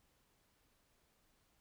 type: silence
effects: pink hiss -75 dBFS RMS until 1.6 s